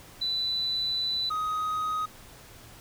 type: tone pair in turn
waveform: sine / triangle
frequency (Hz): 3984 / 1254.9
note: B7 / D#6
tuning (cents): +14 / +14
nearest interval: octave + minor sixth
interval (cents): 2000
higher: first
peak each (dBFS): -26 / -25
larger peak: second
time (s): 0.21-1.3 / 1.3-2.06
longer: first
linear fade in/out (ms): 10
effects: added 115 Hz sine -58 dBFS peak until 2.8 s + pink hiss -50 dBFS RMS until 2.8 s